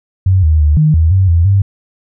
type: tone with pitch steps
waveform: sine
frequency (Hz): 94 / 78.1 / 74.9 / 153.9 / 80.6 / 95 / 84.2 / 98.6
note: F#2 / D#2 / D2 / D#3 / E2 / F#2 / E2 / G2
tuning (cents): +28 / +7 / +35 / -19 / -38 / +46 / +37 / +11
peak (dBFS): -6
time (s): 0.26-1.62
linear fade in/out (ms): 5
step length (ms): 170
effects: none